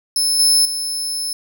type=tone with level steps; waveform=25% pulse; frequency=5250 Hz; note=E8; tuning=8 cents flat; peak=-10 / -6 / -16 dBFS; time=0.16-1.33 s; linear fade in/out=2 ms; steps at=0.39 / 0.65 s; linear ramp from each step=5 ms; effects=none